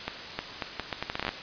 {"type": "accelerating click train", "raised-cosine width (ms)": 0.3, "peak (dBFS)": -13, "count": 14, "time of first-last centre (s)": [0.08, 1.291], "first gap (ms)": 310, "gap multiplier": 0.75, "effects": ["white hiss -39 dBFS RMS until 1.42 s", "resampled to 11025 Hz"]}